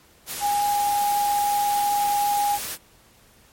sine tone in noise, 819 Hz, G#5, 24 cents flat, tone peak -19 dBFS, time 0.4-2.59 s, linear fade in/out 50 ms, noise white, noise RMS -31 dBFS, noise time 0.26-2.78 s, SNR +9 dB, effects pink hiss -55 dBFS RMS until 3.52 s + MP3 64 kbps

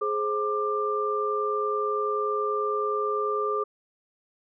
sine tone cluster, 419.8 / 529 / 1188 Hz, G#4 / C5 / D6, +19 / +19 / +20 cents, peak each -27 / -35 / -27 dBFS, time 0.01-3.64 s, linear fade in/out 10 ms, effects none

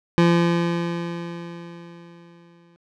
25% pulse tone with exponential decay, 171 Hz, F3, 36 cents flat, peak -9 dBFS, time 0.18-2.76 s, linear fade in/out 0 ms, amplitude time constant 560 ms, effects low-pass 4000 Hz 12 dB/octave

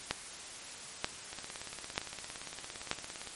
two click trains, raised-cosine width 0.2 ms, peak -12 / -24 dBFS, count 4 / 35, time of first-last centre 0.11-2.914 / 1.33-3.273 s, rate 1.07 / 17.5 Hz, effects white hiss -46 dBFS RMS until 3.35 s + MP3 48 kbps

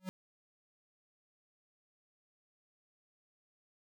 square tone with exponential growth, 186.4 Hz, F#3, 13 cents sharp, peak -34 dBFS, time 0-0.09 s, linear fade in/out 0 ms, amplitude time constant 18 ms, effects none

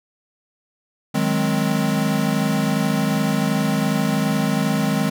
square chord, Ab dominant seventh, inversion second, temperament equal, 155.56 / 185 / 207.7 / 261.6 Hz, Eb3 / Gb3 / Ab3 / C4, 0 / 0 / 0 / 0 cents, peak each -24 / -27 / -22 / -25 dBFS, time 1.14-5.1 s, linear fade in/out 10 ms, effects none

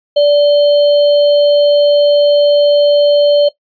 sine tone with sample-and-hold, 582 Hz, D5, 16 cents flat, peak -5 dBFS, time 0.16-3.49 s, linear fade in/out 10 ms, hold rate 3675 Hz, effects noise-tail reverb RT60 0.1 s tail -18 dB re dry + resampled to 11025 Hz

